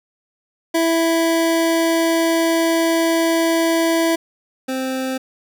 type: tone pair in turn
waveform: 25% pulse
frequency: 330 / 261.5 Hz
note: E4 / C4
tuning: +2 / -1 cents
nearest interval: major third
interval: 403 cents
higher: first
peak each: -11 / -17 dBFS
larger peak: first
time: 0.74-4.16 / 4.68-5.18 s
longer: first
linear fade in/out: 10 ms
effects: none